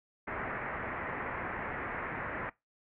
white low-pass noise, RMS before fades -38 dBFS, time 0.27-2.5 s, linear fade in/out 10 ms, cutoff 2100 Hz, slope 48 dB/octave, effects noise-tail reverb RT60 0.2 s tail -21 dB re dry

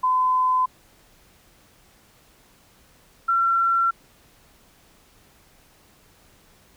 sine tone pair in turn, 1018 / 1358.9 Hz, C6 / F6, -48 / -48 cents, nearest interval perfect fourth, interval 500 cents, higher second, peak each -17 dBFS, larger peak neither, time 0.03-0.66 / 3.28-3.91 s, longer neither, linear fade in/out 10 ms, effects pink hiss -56 dBFS RMS until 6.76 s

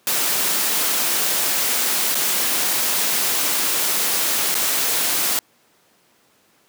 white noise with dropouts, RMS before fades -20 dBFS, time 0.07-5.39 s, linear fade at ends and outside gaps 1 ms, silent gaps 2.146-2.152 / 4.544-4.551 s, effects pink hiss -58 dBFS RMS until 6.68 s + high-pass 200 Hz 12 dB/octave

